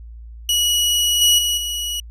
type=tone with level steps; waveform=sawtooth; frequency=2919 Hz; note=F#7; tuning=24 cents flat; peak=-12 / -8 / -14 / -19 dBFS; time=0.49-2 s; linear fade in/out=2 ms; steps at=1.21 / 1.38 / 1.57 s; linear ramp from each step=10 ms; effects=added 57 Hz sine -34 dBFS peak until 2.1 s + resampled to 32000 Hz